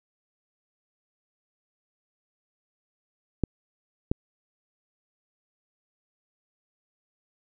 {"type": "clicks", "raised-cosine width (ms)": 3, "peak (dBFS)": -10, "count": 2, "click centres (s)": [3.437, 4.115], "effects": []}